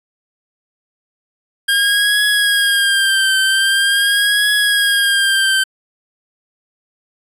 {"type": "tone with vibrato", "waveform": "25% pulse", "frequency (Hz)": 1611, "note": "G6", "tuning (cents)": 47, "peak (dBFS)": -8, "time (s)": [1.68, 5.64], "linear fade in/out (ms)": 10, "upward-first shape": "triangle", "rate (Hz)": 0.44, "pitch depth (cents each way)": 70, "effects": ["resampled to 32000 Hz"]}